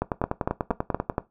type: two click trains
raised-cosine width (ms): 1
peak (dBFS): -9 / -10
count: 5 / 12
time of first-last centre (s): 0.24-1.181 / 0.02-1.098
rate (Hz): 4.25 / 10.2
effects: noise-tail reverb RT60 0.2 s tail -17 dB re dry